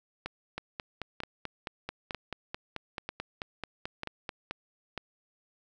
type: two click trains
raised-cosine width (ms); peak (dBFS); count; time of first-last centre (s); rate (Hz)
0.3; -19 / -19; 19 / 6; 0.58-4.51 / 0.26-4.977; 4.58 / 1.06
effects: none